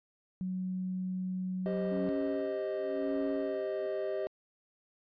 sine tone with pitch glide, 185 to 186.83 Hz, F#3 to F#3, 0 to +17 cents, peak -32 dBFS, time 0.41-2.09 s, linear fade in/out 0 ms, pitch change +17 cents, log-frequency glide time 1.59-1.96 s
triangle chord, C minor, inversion second, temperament equal, 392 / 523.3 / 622.3 Hz, G4 / C5 / Eb5, 0 / 0 / 0 cents, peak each -33 / -37 / -33 dBFS, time 1.66-4.27 s, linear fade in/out 0 ms
sine tone with tremolo, 277.2 Hz, C#4, in tune, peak -31 dBFS, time 1.91-3.87 s, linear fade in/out 10 ms, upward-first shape sine, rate 0.96 Hz, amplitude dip 100%
effects tanh soft clip ceiling -23 dBFS + resampled to 11025 Hz

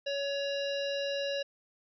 harmonic tone, 561 Hz, C#5, 21 cents sharp, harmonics 1 / 3 / 5 / 7 / 9 / 10, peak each -32 / -42 / -39 / -41 / -47 / -51 dBFS, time 0.06-1.43 s, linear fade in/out 10 ms, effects none

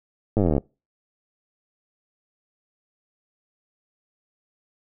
slowing click train, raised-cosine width 2 ms, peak -8 dBFS, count 19, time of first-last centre 0.37-0.581 s, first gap 9 ms, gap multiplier 1.03, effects noise-tail reverb RT60 0.3 s tail -26 dB re dry

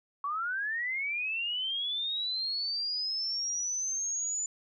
sine linear sweep, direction up, 1108.7 to 7040 Hz, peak -30 dBFS, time 0.24-4.46 s, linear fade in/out 2 ms, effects none

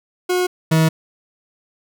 40% pulse tone pair in turn, 362.2 / 160.04 Hz, F#4 / D#3, -37 / +49 cents, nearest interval octave + major second, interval 1414 cents, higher first, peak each -15 / -11 dBFS, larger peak second, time 0.29-0.47 / 0.71-0.89 s, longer neither, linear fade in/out 10 ms, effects none

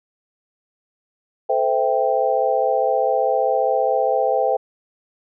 sine chord, A minor seventh, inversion none, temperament equal with one note detuned, 440 / 515.2 / 659.3 / 784 Hz, A4 / C5 / E5 / G5, 0 / -27 / 0 / 0 cents, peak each -24 / -20 / -22 / -21 dBFS, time 1.49-4.57 s, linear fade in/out 10 ms, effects none

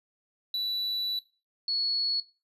triangle / sine tone pair in turn, 3952 / 4379 Hz, B7 / C#8, 0 / -22 cents, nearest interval major second, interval 178 cents, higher second, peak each -26 / -27 dBFS, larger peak first, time 0.54-1.19 / 1.68-2.2 s, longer first, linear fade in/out 2 ms, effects noise-tail reverb RT60 0.3 s tail -17 dB re dry + resampled to 32000 Hz

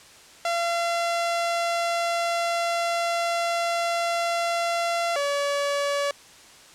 sawtooth tone pair in turn, 683 / 569.2 Hz, F5 / C#5, -39 / +46 cents, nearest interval minor third, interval 315 cents, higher first, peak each -19 dBFS, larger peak neither, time 0.45-5.16 / 5.16-6.11 s, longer first, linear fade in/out 2 ms, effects white hiss -49 dBFS RMS until 6.74 s + low-pass 8000 Hz 12 dB/octave

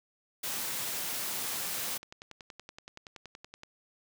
white high-pass noise, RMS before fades -35 dBFS, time 0.43-1.98 s, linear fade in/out 10 ms, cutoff 110 Hz, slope 24 dB/octave
click train, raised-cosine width 0.2 ms, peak -28 dBFS, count 25, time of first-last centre 1.37-3.634 s, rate 10.6 Hz
effects none

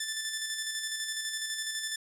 10% pulse tone with tremolo, 1760 Hz, A6, in tune, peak -22 dBFS, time 0-1.96 s, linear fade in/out 5 ms, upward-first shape square, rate 12 Hz, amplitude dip 35%, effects low-pass 11000 Hz 12 dB/octave

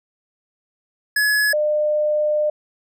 square / sine tone pair in turn, 1696 / 602.6 Hz, G#6 / D5, +36 / +44 cents, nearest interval octave + tritone, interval 1792 cents, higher first, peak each -16 dBFS, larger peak neither, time 1.16-1.53 / 1.53-2.5 s, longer second, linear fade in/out 5 ms, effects none

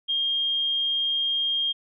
sine tone, 3221 Hz, G7, 46 cents sharp, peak -22 dBFS, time 0.08-1.73 s, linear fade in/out 20 ms, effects none

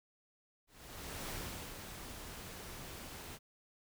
pink noise with ADSR envelope, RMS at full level -42 dBFS, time 0.67-3.39 s, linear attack 620 ms, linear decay 440 ms, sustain -6 dB, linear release 41 ms, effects none

